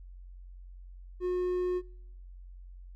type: tone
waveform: triangle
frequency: 361.5 Hz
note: F#4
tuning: 40 cents flat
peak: -26 dBFS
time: 1.2-1.82 s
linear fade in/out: 50 ms
effects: noise-tail reverb RT60 0.7 s tail -25 dB re dry + added 45 Hz sine -45 dBFS peak until 2.95 s